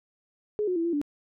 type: tone with pitch steps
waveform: sine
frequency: 420.8 / 363.5 / 332.9 / 340.5 / 290.9 Hz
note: G#4 / F#4 / E4 / F4 / D4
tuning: +23 / -31 / +17 / -44 / -16 cents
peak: -24 dBFS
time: 0.59-1.015 s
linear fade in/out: 0 ms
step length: 85 ms
effects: none